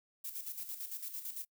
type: noise with tremolo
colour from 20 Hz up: violet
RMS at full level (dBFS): -41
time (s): 0.24-1.45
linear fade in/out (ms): 10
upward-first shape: square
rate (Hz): 8.9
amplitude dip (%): 60
effects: noise-tail reverb RT60 0.1 s tail -24 dB re dry